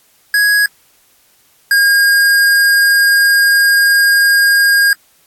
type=tone pair in turn; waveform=square; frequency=1661.2 / 1622.3 Hz; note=G#6 / G#6; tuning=0 / -41 cents; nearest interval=unison; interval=41 cents; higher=first; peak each=-9 / -8 dBFS; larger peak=second; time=0.34-0.66 / 1.71-4.93 s; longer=second; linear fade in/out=2 ms; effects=white hiss -52 dBFS RMS until 5.26 s + AAC 64 kbps